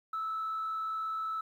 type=tone with frequency modulation; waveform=sine; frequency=1309 Hz; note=E6; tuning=13 cents flat; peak=-31 dBFS; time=0.13-1.41 s; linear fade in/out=5 ms; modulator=56.8 Hz; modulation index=0.28; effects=tanh soft clip ceiling -29 dBFS + 11-bit